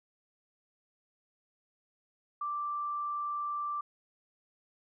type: tone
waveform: sine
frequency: 1174.7 Hz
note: D6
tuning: in tune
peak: -32 dBFS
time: 2.41-3.81 s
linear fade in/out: 5 ms
effects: none